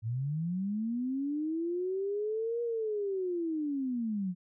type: linear two-way sweep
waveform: sine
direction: up then down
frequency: 106.6 to 476.3 to 174.3 Hz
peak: -30 dBFS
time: 0.02-4.35 s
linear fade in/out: 50 ms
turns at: 2.62 s
effects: none